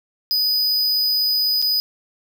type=tone with dropouts; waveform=square; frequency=4978 Hz; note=D#8; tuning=in tune; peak=-17 dBFS; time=0.31-1.8 s; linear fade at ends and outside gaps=0 ms; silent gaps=1.617-1.624 s; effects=none